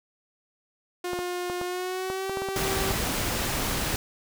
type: tone with pitch glide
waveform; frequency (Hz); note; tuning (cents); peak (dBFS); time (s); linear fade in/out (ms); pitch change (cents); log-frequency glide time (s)
sawtooth; 356.9 to 387; F4 to G4; +38 to -22; -25; 1.04-2.92; 5; +140; 1.63-2.31
type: clicks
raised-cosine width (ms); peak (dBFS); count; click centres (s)
1; -19; 10; 1.133 / 1.19 / 1.499 / 1.614 / 2.101 / 2.296 / 2.372 / 2.42 / 2.487 / 2.566
type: noise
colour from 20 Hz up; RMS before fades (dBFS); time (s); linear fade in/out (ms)
pink; -28; 2.56-3.96; 0
effects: none